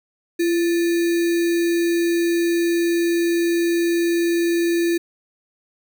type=tone with sample-and-hold; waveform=sine; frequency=339.9 Hz; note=F4; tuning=47 cents flat; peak=-16 dBFS; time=0.39-4.98 s; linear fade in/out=10 ms; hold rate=2100 Hz; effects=none